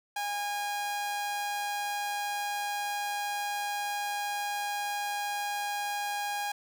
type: tone with amplitude modulation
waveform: sawtooth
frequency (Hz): 818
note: G#5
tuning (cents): -26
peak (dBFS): -26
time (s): 0.16-6.52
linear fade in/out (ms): 5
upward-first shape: sine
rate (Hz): 187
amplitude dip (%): 25
effects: none